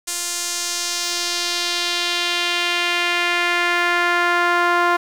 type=tone with band-pass filter sweep; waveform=sawtooth; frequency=349.2 Hz; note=F4; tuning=in tune; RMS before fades=-20 dBFS; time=0.07-4.97 s; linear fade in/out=10 ms; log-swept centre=8000 to 1200 Hz; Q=1.6; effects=7-bit